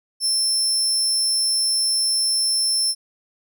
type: tone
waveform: 30% pulse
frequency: 5340 Hz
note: E8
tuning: 22 cents sharp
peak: -14 dBFS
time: 0.2-2.95 s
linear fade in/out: 50 ms
effects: none